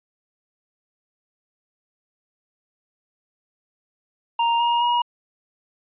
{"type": "tone with pitch steps", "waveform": "square", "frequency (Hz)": [933, 946, 959.2], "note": ["A#5", "A#5", "A#5"], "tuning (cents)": [1, 25, 49], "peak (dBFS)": -18, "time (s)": [4.39, 5.02], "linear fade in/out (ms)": 5, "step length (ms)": 210, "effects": ["resampled to 8000 Hz"]}